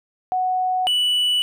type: tone pair in turn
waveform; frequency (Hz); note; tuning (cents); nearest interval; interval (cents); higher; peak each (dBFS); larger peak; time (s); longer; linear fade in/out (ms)
sine / triangle; 740 / 2960; F#5 / F#7; 0 / 0; 2 octaves; 2400; second; -18 / -15; second; 0.32-0.87 / 0.87-1.42; neither; 0
effects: none